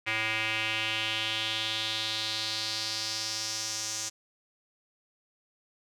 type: tone with band-pass filter sweep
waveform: square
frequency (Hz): 110.3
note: A2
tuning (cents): +5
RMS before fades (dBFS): -32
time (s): 0.06-4.1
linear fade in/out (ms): 20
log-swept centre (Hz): 2300 to 6400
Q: 3.4
effects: none